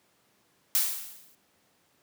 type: noise with exponential decay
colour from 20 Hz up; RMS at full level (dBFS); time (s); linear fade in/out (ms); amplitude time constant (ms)
blue; -22; 0.75-1.35; 0; 130
effects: pink hiss -67 dBFS RMS until 2.02 s + high-pass 150 Hz 12 dB/octave